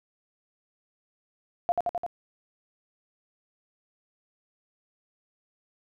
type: tone with echo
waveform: sine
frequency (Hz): 698.5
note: F5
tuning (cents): 0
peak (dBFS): -20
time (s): 1.69-1.72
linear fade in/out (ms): 0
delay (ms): 86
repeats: 4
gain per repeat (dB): -2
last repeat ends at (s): 2.064
effects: none